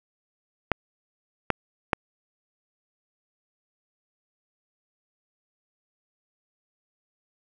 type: clicks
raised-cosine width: 0.5 ms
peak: -5 dBFS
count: 3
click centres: 0.717 / 1.503 / 1.932 s
effects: none